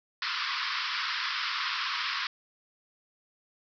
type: band-pass noise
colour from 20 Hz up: pink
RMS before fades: -32 dBFS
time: 0.22-2.27 s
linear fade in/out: 2 ms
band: 1000 to 5300 Hz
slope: 96 dB/octave
effects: none